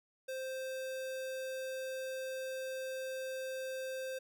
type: tone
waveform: square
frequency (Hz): 523.3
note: C5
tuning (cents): 0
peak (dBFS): -39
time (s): 0.28-4.19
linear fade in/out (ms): 10
effects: none